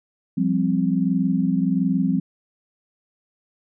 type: chord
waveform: sine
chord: F suspended second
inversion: none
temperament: equal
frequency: 174.61 / 196 / 261.6 Hz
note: F3 / G3 / C4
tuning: 0 / 0 / 0 cents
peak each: -22 dBFS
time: 0.37-2.2 s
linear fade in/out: 10 ms
effects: none

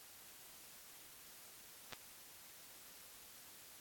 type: clicks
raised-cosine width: 0.2 ms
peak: -29 / -27 dBFS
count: 2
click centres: 1.925 / 1.933 s
effects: white hiss -58 dBFS RMS until 3.8 s + AAC 64 kbps

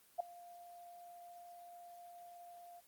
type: tone with ADSR envelope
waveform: sine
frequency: 698.5 Hz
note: F5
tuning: in tune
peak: -30 dBFS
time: 0.18-2.81 s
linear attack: 22 ms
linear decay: 4 ms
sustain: -22 dB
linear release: 25 ms
effects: white hiss -67 dBFS RMS until 2.87 s + Opus 24 kbps

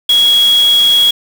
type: tone in noise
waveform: sine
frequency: 3322 Hz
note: G#7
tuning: in tune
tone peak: -6 dBFS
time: 0.09-1.11 s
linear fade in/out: 5 ms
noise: white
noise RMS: -23 dBFS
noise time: 0.09-1.11 s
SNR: +14 dB
effects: none

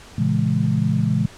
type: chord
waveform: sine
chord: A# half-diminished seventh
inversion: none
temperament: just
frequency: 116.54 / 139.85 / 167.82 / 209.8 Hz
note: A#2 / C#3 / E3 / G#3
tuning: 0 / +16 / +31 / +18 cents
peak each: -22 dBFS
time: 0.18-1.26 s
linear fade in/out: 5 ms
effects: pink hiss -43 dBFS RMS until 1.37 s + low-pass 8000 Hz 12 dB/octave

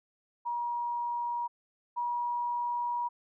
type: tone pair in turn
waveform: sine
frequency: 954 / 960.6 Hz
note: A#5 / B5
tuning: +40 / -48 cents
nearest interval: unison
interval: 12 cents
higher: second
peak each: -30 / -29 dBFS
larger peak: second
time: 0.45-1.48 / 1.96-3.09 s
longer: second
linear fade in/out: 20 ms
effects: none

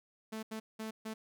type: tone bursts at uneven times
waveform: sawtooth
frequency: 219.6 Hz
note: A3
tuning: 3 cents flat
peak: -35 dBFS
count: 4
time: 0.32-0.43 / 0.51-0.6 / 0.79-0.91 / 1.05-1.14 s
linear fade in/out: 10 ms
effects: none

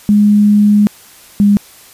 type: tone pair in turn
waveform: sine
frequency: 207.4 / 203.5 Hz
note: G#3 / G#3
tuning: -2 / -35 cents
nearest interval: unison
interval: 33 cents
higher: first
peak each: -5 dBFS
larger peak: neither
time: 0.09-0.87 / 1.4-1.57 s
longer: first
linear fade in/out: 0 ms
effects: white hiss -40 dBFS RMS until 1.93 s + resampled to 32000 Hz

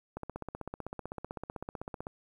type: click train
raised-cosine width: 1 ms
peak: -24 dBFS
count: 31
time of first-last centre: 0.17-2.069 s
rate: 15.8 Hz
effects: 10-bit

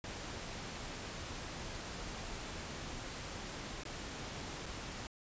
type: noise with dropouts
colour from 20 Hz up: pink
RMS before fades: -44 dBFS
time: 0.04-5.07 s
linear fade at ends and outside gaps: 1 ms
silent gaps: 3.835-3.852 / 4.659-4.663 s
effects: resampled to 16000 Hz

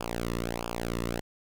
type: tone with flanger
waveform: sawtooth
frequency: 58.27 Hz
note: A#1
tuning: in tune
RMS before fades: -33 dBFS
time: 0-1.21 s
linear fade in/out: 10 ms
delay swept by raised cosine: 0.5 to 1.31 ms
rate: 1.5 Hz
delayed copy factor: -1
effects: none

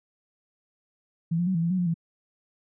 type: tone with pitch steps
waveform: sine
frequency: 165.9 / 174.7 / 188 / 165.4 / 169.2 / 185.8 / 177.1 / 166.2 Hz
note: E3 / F3 / F#3 / E3 / E3 / F#3 / F3 / E3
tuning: +11 / +1 / +28 / +6 / +45 / +7 / +24 / +15 cents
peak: -22 dBFS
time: 1.31-1.942 s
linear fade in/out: 10 ms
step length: 79 ms
effects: none

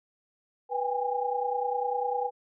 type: tone cluster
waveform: sine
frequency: 491.2 / 793 / 823 Hz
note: B4 / G5 / G#5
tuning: -9 / +20 / -16 cents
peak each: -31 dBFS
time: 0.69-2.31 s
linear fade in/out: 50 ms
effects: none

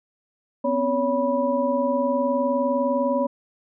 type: tone cluster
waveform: sine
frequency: 248.7 / 268.5 / 563 / 979 Hz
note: B3 / C4 / C#5 / B5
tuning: +12 / +45 / +27 / -15 cents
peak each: -25 / -29 / -22 / -27 dBFS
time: 0.64-3.27 s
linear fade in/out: 10 ms
effects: none

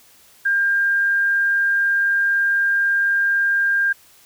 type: tone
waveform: sine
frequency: 1601 Hz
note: G6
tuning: 36 cents sharp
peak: -15 dBFS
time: 0.45-3.93 s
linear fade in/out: 10 ms
effects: white hiss -51 dBFS RMS until 4.25 s

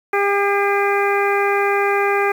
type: harmonic tone with a mistuned harmonic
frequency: 401.6 Hz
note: G4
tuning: 42 cents sharp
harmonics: 1 / 2 / 3 / 4 / 5 / 6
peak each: -18 / -21 / -23 / -24 / -25 / -26 dBFS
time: 0.13-2.32 s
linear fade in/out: 5 ms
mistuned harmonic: 5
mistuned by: +23 cents
effects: 7-bit

